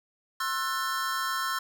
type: chord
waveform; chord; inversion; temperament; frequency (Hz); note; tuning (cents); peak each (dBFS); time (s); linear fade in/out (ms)
square; F# half-diminished seventh; second; just; 1065.6 / 1332 / 1480 / 1776; C6 / E6 / F#6 / A6; +31 / +18 / 0 / +16; -33 / -33 / -36 / -38; 0.4-1.59; 5
effects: none